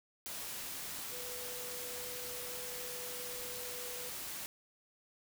sine tone in noise, 493.9 Hz, B4, in tune, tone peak -48 dBFS, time 1.12-4.09 s, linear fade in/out 0 ms, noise white, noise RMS -43 dBFS, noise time 0.26-4.46 s, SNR -8 dB, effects none

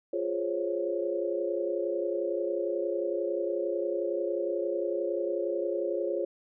sine chord, Db major seventh, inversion first, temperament equal, 349.2 / 415.3 / 523.3 / 554.4 Hz, F4 / Ab4 / C5 / Db5, 0 / 0 / 0 / 0 cents, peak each -32 / -34 / -36 / -32 dBFS, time 0.13-6.25 s, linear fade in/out 5 ms, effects none

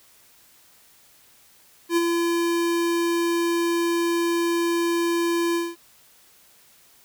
square tone with ADSR envelope, 340 Hz, F4, 46 cents flat, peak -17 dBFS, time 1.89-5.76 s, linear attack 77 ms, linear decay 31 ms, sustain -4 dB, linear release 210 ms, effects white hiss -55 dBFS RMS until 7.04 s

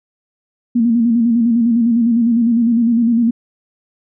sine tone with vibrato, 233.1 Hz, A#3, in tune, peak -10 dBFS, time 0.75-3.31 s, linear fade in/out 10 ms, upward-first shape square, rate 9.9 Hz, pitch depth 51 cents each way, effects none

